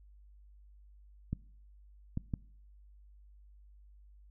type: clicks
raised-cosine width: 5 ms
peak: -21 dBFS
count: 3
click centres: 1.33 / 2.174 / 2.338 s
effects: noise-tail reverb RT60 0.6 s tail -23 dB re dry + added 50 Hz sine -55 dBFS peak until 4.3 s